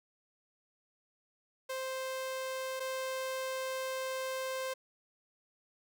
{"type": "tone pair in turn", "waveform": "sawtooth", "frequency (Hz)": [523.3, 523.3], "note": ["C5", "C5"], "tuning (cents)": [0, 0], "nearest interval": "unison", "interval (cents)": 0, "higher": "neither", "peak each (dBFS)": [-32, -31], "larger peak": "second", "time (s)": [[1.69, 2.8], [2.8, 4.74]], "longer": "second", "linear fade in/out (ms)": 10, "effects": []}